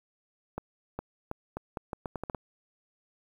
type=accelerating click train; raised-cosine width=1 ms; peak=-20 dBFS; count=11; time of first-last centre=0.58-2.348 s; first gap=410 ms; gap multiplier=0.79; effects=9-bit